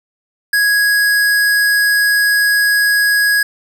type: tone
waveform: square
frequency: 1661.2 Hz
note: G#6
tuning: in tune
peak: -11 dBFS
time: 0.53-3.43 s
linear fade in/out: 5 ms
effects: none